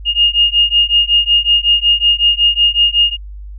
sine beating tone pair, 2839 / 2844.4 Hz, F7 / F7, +28 / +31 cents, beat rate 5.4 Hz, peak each -12 dBFS, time 0.05-3.17 s, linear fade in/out 50 ms, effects added 50 Hz sine -27 dBFS peak until 3.58 s

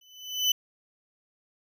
35% pulse tone with exponential growth, 3007 Hz, F#7, 27 cents sharp, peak -17 dBFS, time 0.01-0.52 s, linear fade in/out 5 ms, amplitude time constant 110 ms, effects none

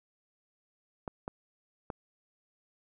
clicks, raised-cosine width 1 ms, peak -22 dBFS, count 3, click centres 1.078 / 1.279 / 1.902 s, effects none

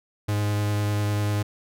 45% pulse tone with vibrato, 103.83 Hz, G#2, in tune, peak -22 dBFS, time 0.28-1.43 s, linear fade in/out 10 ms, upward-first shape triangle, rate 10 Hz, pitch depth 13 cents each way, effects none

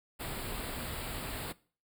pink band-stop noise, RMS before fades -39 dBFS, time 0.19-1.53 s, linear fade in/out 20 ms, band 4900 to 7500 Hz, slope 96 dB/octave, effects noise-tail reverb RT60 0.4 s tail -20 dB re dry

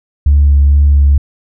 sine tone with vibrato, 71.3 Hz, C#2, 49 cents sharp, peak -3 dBFS, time 0.26-1.18 s, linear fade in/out 5 ms, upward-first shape sine, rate 2.2 Hz, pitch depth 17 cents each way, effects tanh soft clip ceiling -1 dBFS

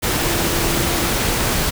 sine tone in noise, 340 Hz, F4, 46 cents flat, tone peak -26 dBFS, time 0.2-1.15 s, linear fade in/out 20 ms, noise pink, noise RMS -19 dBFS, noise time 0.02-1.71 s, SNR -10 dB, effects none

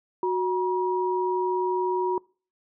sine tone pair together, 368.1 / 957 Hz, F#4 / A#5, -9 / +45 cents, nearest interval octave + perfect fourth, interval 1654 cents, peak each -24 / -26 dBFS, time 0.23-2.18 s, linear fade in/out 2 ms, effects noise-tail reverb RT60 0.4 s tail -25 dB re dry

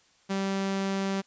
sawtooth tone, 194.6 Hz, G3, 12 cents flat, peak -23 dBFS, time 0.29-1.22 s, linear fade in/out 20 ms, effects white hiss -63 dBFS RMS until 1.26 s + resampled to 16000 Hz

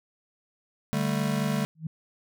square chord, D suspended fourth, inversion none, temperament just, 146.83 / 195.78 / 220.2 Hz, D3 / G3 / A3, 0 / -2 / +2 cents, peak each -30 dBFS, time 0.93-1.65 s, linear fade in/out 0 ms
sine tone with exponential growth, 159.2 Hz, D#3, 40 cents sharp, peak -25 dBFS, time 1.75-1.87 s, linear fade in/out 5 ms, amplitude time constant 25 ms
effects none

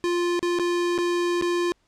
square tone with dropouts, 349.2 Hz, F4, in tune, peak -22 dBFS, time 0.04-1.72 s, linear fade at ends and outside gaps 0 ms, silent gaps 0.393-0.428 / 0.588-0.596 / 0.979-0.986 / 1.413-1.423 s, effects pink hiss -67 dBFS RMS until 1.87 s + low-pass 7000 Hz 12 dB/octave

